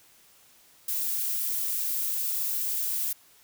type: noise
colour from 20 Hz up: violet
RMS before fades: -29 dBFS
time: 0.88-3.13 s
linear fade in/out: 5 ms
effects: white hiss -58 dBFS RMS until 3.43 s